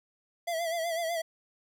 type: tone with vibrato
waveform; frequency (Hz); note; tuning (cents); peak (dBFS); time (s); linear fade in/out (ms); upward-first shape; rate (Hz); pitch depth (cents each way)
square; 668; E5; +23; -30; 0.47-1.22; 10; sine; 8; 63
effects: none